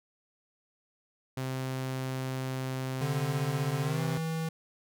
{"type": "tone", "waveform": "sawtooth", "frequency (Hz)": 130.81, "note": "C3", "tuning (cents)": 0, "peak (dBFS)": -28, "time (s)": [1.37, 4.18], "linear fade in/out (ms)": 5}
{"type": "tone with pitch glide", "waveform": "square", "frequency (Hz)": [146.5, 161.62], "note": ["D3", "E3"], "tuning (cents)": [-4, -34], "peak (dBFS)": -31, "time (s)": [3.01, 4.49], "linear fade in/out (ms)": 5, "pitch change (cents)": 170, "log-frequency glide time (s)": [3.82, 4.01]}
{"effects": []}